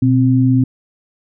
sine tone pair together, 122.89 / 261 Hz, B2 / C4, -8 / -4 cents, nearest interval octave + minor second, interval 1304 cents, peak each -12 dBFS, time 0.02-0.64 s, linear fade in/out 5 ms, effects none

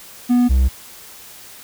triangle tone pair in turn, 244.8 / 64.39 Hz, B3 / C2, -15 / -27 cents, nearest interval octave + major seventh, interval 2312 cents, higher first, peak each -9 dBFS, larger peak neither, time 0.29-0.49 / 0.49-0.69 s, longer neither, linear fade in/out 20 ms, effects white hiss -40 dBFS RMS until 1.63 s

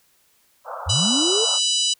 white band-pass noise, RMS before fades -33 dBFS, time 0.64-1.6 s, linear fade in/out 50 ms, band 500 to 1400 Hz, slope 96 dB/octave
sine linear sweep, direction up, 69.4 to 472.6 Hz, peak -21 dBFS, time 0.86-1.46 s, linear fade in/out 20 ms
harmonic tone, 987.8 Hz, B5, in tune, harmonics 3 / 4 / 5 / 6 / 7 / 8 / 9, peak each -22 / -24 / -26 / -28 / -29 / -30 / -31 dBFS, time 0.89-1.94 s, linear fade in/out 10 ms
effects white hiss -61 dBFS RMS until 1.99 s

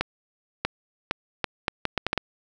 accelerating click train, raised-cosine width 0.3 ms, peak -7 dBFS, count 10, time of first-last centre 0.01-2.177 s, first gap 640 ms, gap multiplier 0.72, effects none

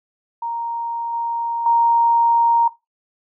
sine tone with level steps, 932.3 Hz, A#5, in tune, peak -22 / -20 / -12 dBFS, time 0.42-2.68 s, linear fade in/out 5 ms, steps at 1.13 / 1.66 s, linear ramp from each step 2 ms, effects noise-tail reverb RT60 0.2 s tail -17 dB re dry

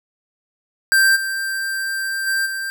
square tone with level steps, 1574 Hz, G6, 7 cents sharp, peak -12 / -22 / -18 / -24 dBFS, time 0.92-2.7 s, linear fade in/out 0 ms, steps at 1.15 / 2.26 / 2.45 s, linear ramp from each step 20 ms, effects none

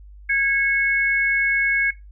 sine tone pair together, 1645.1 / 2196 Hz, G#6 / C#7, -17 / -17 cents, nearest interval perfect fourth, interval 500 cents, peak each -21 / -19 dBFS, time 0.29-1.91 s, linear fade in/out 10 ms, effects noise-tail reverb RT60 0.2 s tail -17 dB re dry + added 50 Hz sine -40 dBFS peak until 2.11 s

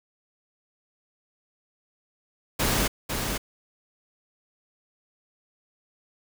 pink noise with echo, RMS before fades -24 dBFS, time 2.59-2.88 s, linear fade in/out 10 ms, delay 500 ms, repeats 1, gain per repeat -5 dB, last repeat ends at 3.38 s, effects none

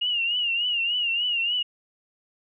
sine tone with vibrato, 2842 Hz, F7, 30 cents sharp, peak -22 dBFS, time 0.01-1.63 s, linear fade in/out 10 ms, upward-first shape triangle, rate 3.4 Hz, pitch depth 97 cents each way, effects none

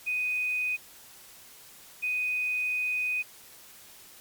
sine tone pair in turn, 2494 / 2494 Hz, D#7 / D#7, +3 / +3 cents, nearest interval unison, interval 0 cents, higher neither, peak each -26 dBFS, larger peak neither, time 0.06-0.77 / 2.02-3.23 s, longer second, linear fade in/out 20 ms, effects white hiss -51 dBFS RMS until 4.2 s + MP3 96 kbps

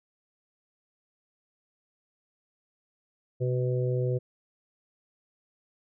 harmonic tone with a mistuned harmonic, 124.9 Hz, B2, 20 cents sharp, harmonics 1 / 3 / 4 / 5, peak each -26 / -32 / -32 / -45 dBFS, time 3.4-4.19 s, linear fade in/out 20 ms, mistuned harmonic 1, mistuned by +37 cents, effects none

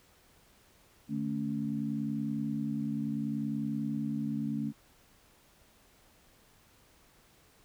sine tone cluster, 148.9 / 219.3 / 280 Hz, D3 / A3 / C#4, +24 / -6 / +18 cents, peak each -38 / -33 / -36 dBFS, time 1.08-4.73 s, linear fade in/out 50 ms, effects pink hiss -63 dBFS RMS until 7.64 s

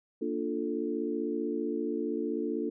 sine chord, Bb major seventh, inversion none, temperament equal, 233.1 / 293.7 / 349.2 / 440 Hz, Bb3 / D4 / F4 / A4, 0 / 0 / 0 / 0 cents, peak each -36 / -34 / -35 / -35 dBFS, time 0.21-2.7 s, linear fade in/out 10 ms, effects none

